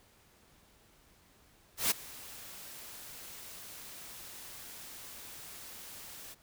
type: noise with ADSR envelope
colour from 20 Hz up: white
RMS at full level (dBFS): -27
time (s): 1.77-6.35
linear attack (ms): 140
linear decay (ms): 12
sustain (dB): -21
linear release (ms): 26
effects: pink hiss -64 dBFS RMS until 6.42 s